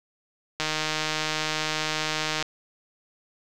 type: click train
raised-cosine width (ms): 0.2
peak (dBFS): -9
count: 284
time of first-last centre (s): 0.6-2.426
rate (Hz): 155
effects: none

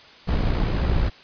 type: noise with amplitude modulation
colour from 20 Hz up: brown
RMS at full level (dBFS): -19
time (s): 0.27-1.1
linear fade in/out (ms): 20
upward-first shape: sine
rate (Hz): 60.8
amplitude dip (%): 45
effects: white hiss -47 dBFS RMS until 1.23 s + resampled to 11025 Hz

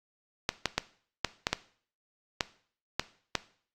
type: clicks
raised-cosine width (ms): 0.2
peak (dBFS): -8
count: 9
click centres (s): 0.491 / 0.657 / 0.78 / 1.247 / 1.469 / 1.53 / 2.408 / 2.996 / 3.353
effects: noise-tail reverb RT60 0.5 s tail -17 dB re dry + Opus 48 kbps

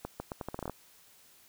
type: accelerating click train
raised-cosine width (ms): 1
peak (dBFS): -22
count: 11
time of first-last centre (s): 0.05-0.697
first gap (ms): 150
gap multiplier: 0.79
effects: white hiss -60 dBFS RMS until 1.48 s

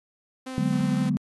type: tone with vibrato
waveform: sawtooth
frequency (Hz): 258.3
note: C4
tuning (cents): -22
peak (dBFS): -29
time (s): 0.46-1.1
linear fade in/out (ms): 10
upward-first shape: sine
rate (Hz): 6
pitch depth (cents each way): 13
type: chord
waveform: sine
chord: G# half-diminished seventh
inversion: second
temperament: equal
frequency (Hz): 146.83 / 185 / 207.7 / 246.9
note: D3 / F#3 / G#3 / B3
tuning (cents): 0 / 0 / 0 / 0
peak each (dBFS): -27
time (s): 0.58-1.17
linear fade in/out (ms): 0
effects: AAC 32 kbps

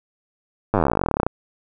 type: slowing click train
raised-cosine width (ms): 1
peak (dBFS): -4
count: 29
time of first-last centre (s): 0.74-1.266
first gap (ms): 9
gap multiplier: 1.05
effects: none

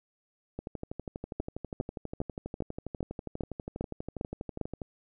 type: two click trains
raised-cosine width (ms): 2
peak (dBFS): -23 / -18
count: 53 / 9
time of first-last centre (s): 0.59-4.818 / 1.4-4.613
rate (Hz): 12.3 / 2.49
effects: none

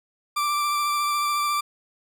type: tone with vibrato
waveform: 40% pulse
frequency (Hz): 1174.7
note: D6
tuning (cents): 0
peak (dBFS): -21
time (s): 0.36-1.61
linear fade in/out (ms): 10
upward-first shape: sine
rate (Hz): 14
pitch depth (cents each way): 15
effects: none

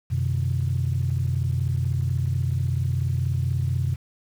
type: tone cluster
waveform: sine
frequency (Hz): 90.4 / 126.7 / 151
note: F#2 / B2 / D3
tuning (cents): -40 / +45 / +48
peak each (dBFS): -24 / -23 / -31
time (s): 0.1-3.96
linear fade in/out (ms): 20
effects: tanh soft clip ceiling -14 dBFS + 8-bit

